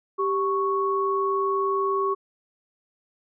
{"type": "tone pair together", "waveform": "sine", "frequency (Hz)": [391.7, 1107.9], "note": ["G4", "C#6"], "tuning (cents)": [-1, -1], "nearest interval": "octave + tritone", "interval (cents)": 1800, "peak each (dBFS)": -24, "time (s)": [0.18, 2.15], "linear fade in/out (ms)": 20, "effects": []}